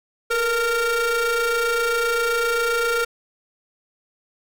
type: ring-modulated tone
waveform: 45% pulse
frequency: 458.6 Hz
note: A#4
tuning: 28 cents flat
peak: -16 dBFS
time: 0.3-3.05 s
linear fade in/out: 10 ms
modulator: 931 Hz
effects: none